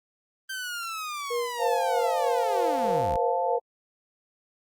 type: linear sweep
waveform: sawtooth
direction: down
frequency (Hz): 1568 to 40.28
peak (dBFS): -28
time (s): 0.49-3.17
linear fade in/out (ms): 10
type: tone with tremolo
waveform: sine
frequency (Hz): 478.3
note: A#4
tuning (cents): +44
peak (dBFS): -25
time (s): 1.3-3.59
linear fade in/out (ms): 10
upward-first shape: sine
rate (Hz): 3.2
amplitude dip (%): 85
type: chord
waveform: sine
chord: F major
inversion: second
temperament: equal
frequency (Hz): 523.3 / 698.5 / 880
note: C5 / F5 / A5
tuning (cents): 0 / 0 / 0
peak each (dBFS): -28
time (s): 1.58-3.6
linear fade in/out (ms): 50
effects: Opus 32 kbps